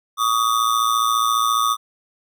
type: ring-modulated tone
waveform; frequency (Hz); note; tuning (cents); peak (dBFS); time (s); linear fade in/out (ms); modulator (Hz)
square; 1190; D6; +22; -14; 0.17-1.77; 50; 57.3
effects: none